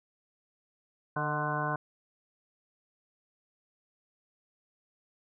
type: harmonic tone with a mistuned harmonic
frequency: 149.3 Hz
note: D3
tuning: 29 cents sharp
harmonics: 1 / 2 / 3 / 4 / 5 / 6 / 7 / 8 / 9 / 10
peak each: -35 / -41 / -42 / -39 / -37 / -44 / -34 / -44 / -46 / -36 dBFS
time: 1.16-1.76 s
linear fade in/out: 5 ms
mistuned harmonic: 4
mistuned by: +38 cents
effects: none